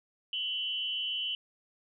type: tone with amplitude modulation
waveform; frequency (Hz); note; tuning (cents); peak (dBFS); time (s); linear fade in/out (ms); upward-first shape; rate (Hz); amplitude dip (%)
sine; 2987; F#7; +16; -27; 0.33-1.35; 2; sine; 227; 85
effects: none